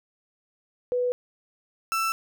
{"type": "tone pair in turn", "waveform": ["sine", "35% pulse"], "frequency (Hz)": [493.9, 1330.4], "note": ["B4", "E6"], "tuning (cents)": [0, 16], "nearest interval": "octave + perfect fourth", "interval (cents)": 1716, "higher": "second", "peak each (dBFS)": [-22, -22], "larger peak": "neither", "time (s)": [[0.92, 1.12], [1.92, 2.12]], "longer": "neither", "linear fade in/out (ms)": 0, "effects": []}